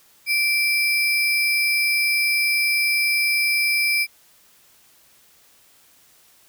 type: tone with sample-and-hold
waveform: sine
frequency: 2340 Hz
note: D7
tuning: 7 cents flat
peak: -17 dBFS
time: 0.26-4.07 s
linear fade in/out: 50 ms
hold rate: 7350 Hz
effects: white hiss -55 dBFS RMS until 6.48 s